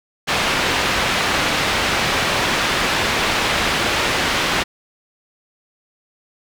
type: low-pass noise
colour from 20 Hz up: white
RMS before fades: -19 dBFS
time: 0.27-4.64 s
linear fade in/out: 20 ms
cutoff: 2900 Hz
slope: 12 dB/octave
effects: none